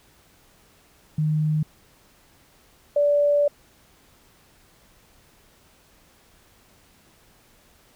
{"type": "tone pair in turn", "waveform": "sine", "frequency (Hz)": [153.8, 580.7], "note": ["D#3", "D5"], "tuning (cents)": [-20, -20], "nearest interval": "octave + major seventh", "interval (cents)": 2300, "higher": "second", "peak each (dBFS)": [-19, -16], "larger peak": "second", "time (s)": [[1.18, 1.63], [2.96, 3.48]], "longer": "second", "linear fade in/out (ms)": 5, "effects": ["pink hiss -57 dBFS RMS until 7.95 s"]}